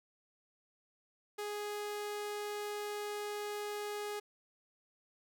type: tone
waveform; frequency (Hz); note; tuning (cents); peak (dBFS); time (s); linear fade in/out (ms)
sawtooth; 415.3; G#4; 0; -34; 1.38-4.2; 10
effects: none